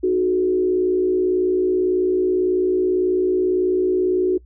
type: tone with frequency modulation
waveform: sine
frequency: 367.4 Hz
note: F#4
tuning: 12 cents flat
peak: -15 dBFS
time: 0.03-4.38 s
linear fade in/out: 10 ms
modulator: 58.2 Hz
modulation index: 0.63
effects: noise-tail reverb RT60 0.1 s tail -23 dB re dry + added 60 Hz sine -44 dBFS peak until 4.45 s